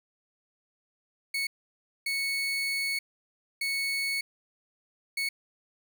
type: tone bursts at uneven times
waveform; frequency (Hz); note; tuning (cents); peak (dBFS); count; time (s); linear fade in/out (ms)
30% pulse; 2211; C#7; -5; -25; 4; 1.34-1.47 / 2.06-2.99 / 3.61-4.21 / 5.17-5.29; 5
effects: none